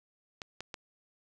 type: clicks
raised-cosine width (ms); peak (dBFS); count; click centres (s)
0.2; -22; 3; 0.418 / 0.606 / 0.742
effects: none